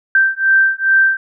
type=beating tone pair; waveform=sine; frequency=1564 / 1566.4 Hz; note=G6 / G6; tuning=-4 / -2 cents; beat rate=2.4 Hz; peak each=-13 dBFS; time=0.15-1.17 s; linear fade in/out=2 ms; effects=none